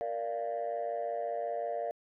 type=chord; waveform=sine; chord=Bb major; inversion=none; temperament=equal with one note detuned; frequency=466.2 / 587.3 / 692.8 Hz; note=Bb4 / D5 / F5; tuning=0 / 0 / -14 cents; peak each=-37 / -35 / -34 dBFS; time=0.01-1.91 s; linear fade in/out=0 ms; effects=tanh soft clip ceiling -27 dBFS